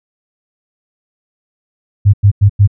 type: tone bursts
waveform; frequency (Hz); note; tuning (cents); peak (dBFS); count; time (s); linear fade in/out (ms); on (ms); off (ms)
sine; 101.1; G#2; -46; -3; 4; 2.05-2.676; 20; 86; 94
effects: none